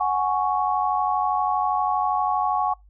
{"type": "chord", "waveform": "sine", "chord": "F# suspended second", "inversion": "none", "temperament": "just", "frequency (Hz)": [740, 832.5, 1110], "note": ["F#5", "G#5", "C#6"], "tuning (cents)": [0, 4, 2], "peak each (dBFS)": -24, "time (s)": [0, 2.74], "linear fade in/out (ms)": 10, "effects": ["noise-tail reverb RT60 0.2 s tail -26 dB re dry", "added 50 Hz sine -49 dBFS peak until 2.89 s"]}